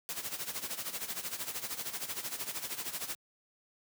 white noise with tremolo, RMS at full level -36 dBFS, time 0.09-3.15 s, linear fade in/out 0 ms, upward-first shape sine, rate 13 Hz, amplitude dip 75%, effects high-pass 100 Hz 12 dB/octave

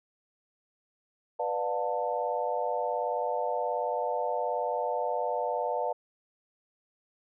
sine chord, B half-diminished seventh, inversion none, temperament just, 493.9 / 592.7 / 711.2 / 889 Hz, B4 / D5 / F5 / A5, 0 / +16 / +31 / +18 cents, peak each -33 dBFS, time 1.39-5.93 s, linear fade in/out 10 ms, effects none

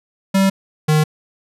square tone pair in turn, 193.7 / 153.74 Hz, G3 / D#3, -20 / -20 cents, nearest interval major third, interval 400 cents, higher first, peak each -12 dBFS, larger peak neither, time 0.34-0.5 / 0.88-1.04 s, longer neither, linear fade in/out 10 ms, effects resampled to 32000 Hz

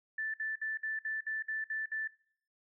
sine tone bursts, 1760 Hz, A6, in tune, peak -33 dBFS, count 9, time 0.18-2.076 s, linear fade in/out 5 ms, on 160 ms, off 57 ms, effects noise-tail reverb RT60 0.6 s tail -22 dB re dry

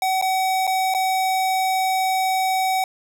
square tone with dropouts, 756 Hz, F#5, 37 cents sharp, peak -19 dBFS, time 0.02-2.84 s, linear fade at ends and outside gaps 2 ms, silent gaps 0.214-0.223 / 0.669-0.675 / 0.94-0.947 s, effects none

